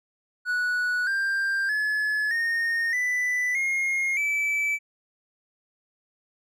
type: tone with pitch steps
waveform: triangle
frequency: 1472 / 1586.8 / 1710.5 / 1843.9 / 1987.7 / 2143 / 2310 Hz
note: F#6 / G6 / A6 / A#6 / B6 / C7 / D7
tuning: -9 / +21 / -49 / -19 / +11 / +41 / -29 cents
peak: -21 dBFS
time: 0.45-4.79 s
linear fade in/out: 50 ms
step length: 620 ms
effects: none